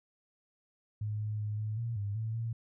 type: tone with pitch steps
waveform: sine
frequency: 106 / 106.6 / 105.5 / 107.5 / 116.3 / 101.5 / 111.1 / 114.5 Hz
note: G#2 / G#2 / G#2 / A2 / A#2 / G#2 / A2 / A#2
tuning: +36 / +46 / +28 / -40 / -4 / -39 / +17 / -31 cents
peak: -32 dBFS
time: 1.01-2.53 s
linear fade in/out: 5 ms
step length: 190 ms
effects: none